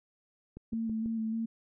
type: click train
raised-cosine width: 3 ms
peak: -31 dBFS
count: 4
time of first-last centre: 0.57-1.059 s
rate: 6.13 Hz
type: tone with vibrato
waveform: sine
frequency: 223.8 Hz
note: A3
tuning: 30 cents sharp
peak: -30 dBFS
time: 0.72-1.46 s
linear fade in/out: 10 ms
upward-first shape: square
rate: 3.3 Hz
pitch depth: 20 cents each way
effects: none